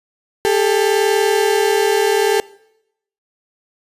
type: tone pair together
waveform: 35% pulse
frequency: 398.8 / 439.4 Hz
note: G4 / A4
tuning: +30 / -2 cents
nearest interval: major second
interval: 168 cents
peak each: -14 dBFS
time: 0.45-2.4 s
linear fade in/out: 0 ms
effects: noise-tail reverb RT60 0.8 s tail -22 dB re dry + resampled to 32000 Hz